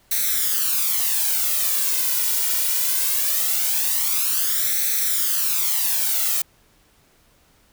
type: noise with flanger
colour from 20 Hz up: blue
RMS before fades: -21 dBFS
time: 0.11-6.42 s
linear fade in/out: 5 ms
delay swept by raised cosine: 0.5 to 2.1 ms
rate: 0.21 Hz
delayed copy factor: +0.75
effects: pink hiss -58 dBFS RMS until 7.72 s